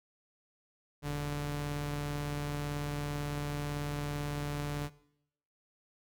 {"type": "tone pair together", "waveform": "sawtooth", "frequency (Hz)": [40.93, 145.7], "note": ["E1", "D3"], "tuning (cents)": [-12, -13], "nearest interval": "octave + minor seventh", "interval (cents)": 2199, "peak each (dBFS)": [-38, -30], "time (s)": [1.02, 4.9], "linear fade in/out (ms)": 50, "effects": ["noise-tail reverb RT60 0.8 s tail -20 dB re dry"]}